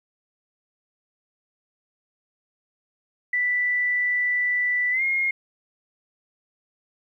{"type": "tone with pitch glide", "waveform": "sine", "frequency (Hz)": [1975.5, 2142], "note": ["B6", "C7"], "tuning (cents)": [0, 40], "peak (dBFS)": -20, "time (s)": [3.33, 5.31], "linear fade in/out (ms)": 5, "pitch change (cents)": 140, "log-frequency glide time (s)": [4.91, 5.03], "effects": ["10-bit"]}